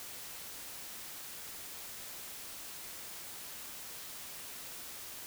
silence, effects white hiss -46 dBFS RMS until 5.26 s

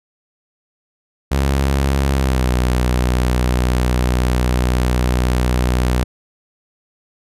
sawtooth tone with pitch glide, 68.3 to 61.91 Hz, C#2 to B1, -25 to +5 cents, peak -10 dBFS, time 1.31-6.04 s, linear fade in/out 10 ms, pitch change -170 cents, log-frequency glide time 2.12-2.51 s, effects resampled to 32000 Hz

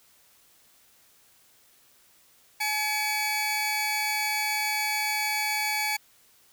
sawtooth tone pair together, 850 / 2269 Hz, G#5 / C#7, +40 / +40 cents, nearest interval octave + perfect fourth, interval 1700 cents, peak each -26 / -24 dBFS, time 2.6-5.97 s, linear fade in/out 10 ms, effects white hiss -60 dBFS RMS until 6.52 s

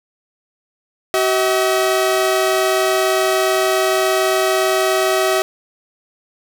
sawtooth tone pair together, 379.2 / 641 Hz, F#4 / E5, +43 / -49 cents, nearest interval major sixth, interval 908 cents, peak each -13 dBFS, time 1.14-5.42 s, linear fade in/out 0 ms, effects 8-bit

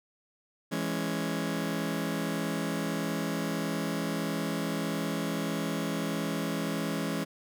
sawtooth chord, C# minor, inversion first, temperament just, 166.31 / 207.9 / 277.2 Hz, E3 / G#3 / C#4, +16 / +2 / 0 cents, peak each -30 dBFS, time 0.71-7.25 s, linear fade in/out 20 ms, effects none

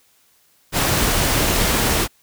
pink noise, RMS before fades -18 dBFS, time 0.72-2.08 s, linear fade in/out 50 ms, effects white hiss -58 dBFS RMS until 2.22 s

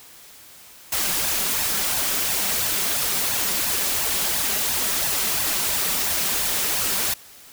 white noise with flanger, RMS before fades -23 dBFS, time 0.92-7.14 s, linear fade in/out 5 ms, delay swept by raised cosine 1.1 to 5.3 ms, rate 2.9 Hz, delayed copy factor +0.55, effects white hiss -46 dBFS RMS until 7.52 s

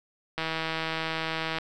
click train, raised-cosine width 0.3 ms, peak -14 dBFS, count 195, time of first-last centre 0.38-1.585 s, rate 161 Hz, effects none

